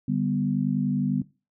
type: chord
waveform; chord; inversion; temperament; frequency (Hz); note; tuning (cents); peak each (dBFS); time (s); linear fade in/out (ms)
sine; G major; second; equal; 146.83 / 196 / 246.9; D3 / G3 / B3; 0 / 0 / 0; -27 / -27 / -26; 0.08-1.22; 5
effects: noise-tail reverb RT60 0.3 s tail -19 dB re dry